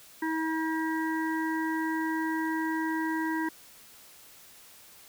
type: harmonic tone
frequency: 320 Hz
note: D#4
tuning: 49 cents sharp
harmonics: 1 / 3 / 5 / 6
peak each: -29 / -34 / -37 / -38 dBFS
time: 0.22-3.49 s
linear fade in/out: 5 ms
effects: white hiss -53 dBFS RMS until 5.08 s